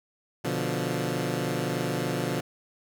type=chord; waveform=15% pulse; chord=B diminished; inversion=none; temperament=equal; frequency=123.47 / 146.83 / 174.61 Hz; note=B2 / D3 / F3; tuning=0 / 0 / 0 cents; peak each=-25 dBFS; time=0.44-2.41 s; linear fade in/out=10 ms; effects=none

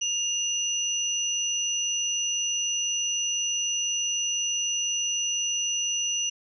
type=tone pair together; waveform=sine; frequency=2830 / 5948 Hz; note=F7 / F#8; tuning=+22 / +8 cents; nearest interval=octave + minor second; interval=1286 cents; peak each=-28 / -27 dBFS; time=0.01-6.3 s; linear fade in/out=10 ms; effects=none

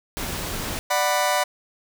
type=noise; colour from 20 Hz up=pink; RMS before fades=-29 dBFS; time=0.17-0.79 s; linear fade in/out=0 ms
type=chord; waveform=sawtooth; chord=B minor; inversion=first; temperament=just; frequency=592.7 / 740.8 / 987.8 Hz; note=D5 / F#5 / B5; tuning=+16 / +2 / 0 cents; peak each=-20 dBFS; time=0.9-1.44 s; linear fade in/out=10 ms
effects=none

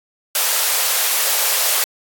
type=high-pass noise; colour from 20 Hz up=white; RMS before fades=-17 dBFS; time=0.35-1.84 s; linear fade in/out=2 ms; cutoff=450 Hz; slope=48 dB/octave; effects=AAC 64 kbps

